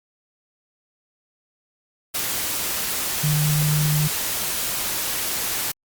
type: tone in noise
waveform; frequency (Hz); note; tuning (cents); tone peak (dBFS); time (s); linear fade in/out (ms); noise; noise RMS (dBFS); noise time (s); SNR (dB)
sine; 150.9; D3; +47; -18; 3.23-4.08; 10; white; -25; 2.14-5.72; +4
effects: Opus 48 kbps